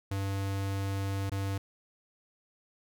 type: tone with dropouts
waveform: square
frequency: 98 Hz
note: G2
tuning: in tune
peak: -31 dBFS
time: 0.11-1.58 s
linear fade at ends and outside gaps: 5 ms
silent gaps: 1.297-1.317 s
effects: none